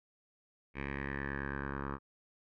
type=tone with low-pass filter sweep; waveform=10% pulse; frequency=69.3 Hz; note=C#2; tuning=in tune; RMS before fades=-39 dBFS; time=0.74-1.99 s; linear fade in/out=50 ms; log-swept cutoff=2200 to 1300 Hz; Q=6.5; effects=none